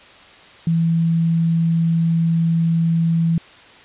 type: tone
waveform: sine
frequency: 165.6 Hz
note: E3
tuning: 8 cents sharp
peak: -14 dBFS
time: 0.67-3.38 s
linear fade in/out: 2 ms
effects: white hiss -44 dBFS RMS until 3.84 s + resampled to 8000 Hz